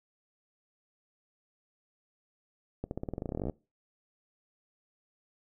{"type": "accelerating click train", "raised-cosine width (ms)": 2, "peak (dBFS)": -21, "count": 20, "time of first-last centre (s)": [2.84, 3.497], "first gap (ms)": 71, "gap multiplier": 0.91, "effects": ["noise-tail reverb RT60 0.3 s tail -23 dB re dry"]}